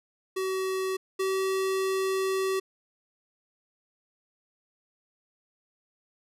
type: tone pair in turn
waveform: square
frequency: 378.6 / 382.3 Hz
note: F#4 / G4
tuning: +40 / -43 cents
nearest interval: unison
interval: 17 cents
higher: second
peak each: -28 / -26 dBFS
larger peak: second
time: 0.36-0.97 / 1.19-2.6 s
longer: second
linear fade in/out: 10 ms
effects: resampled to 32000 Hz